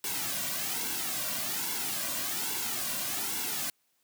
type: noise with flanger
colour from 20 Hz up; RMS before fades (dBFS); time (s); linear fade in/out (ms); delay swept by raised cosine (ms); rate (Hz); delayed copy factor
white; -33; 0.04-3.7; 2; 1.6 to 2.36; 1.2; -0.7
effects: white hiss -73 dBFS RMS until 4.03 s + high-pass 80 Hz 12 dB/octave